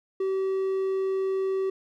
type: tone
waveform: triangle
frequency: 383.3 Hz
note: G4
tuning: 39 cents flat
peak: -22 dBFS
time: 0.2-1.7 s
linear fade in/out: 5 ms
effects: none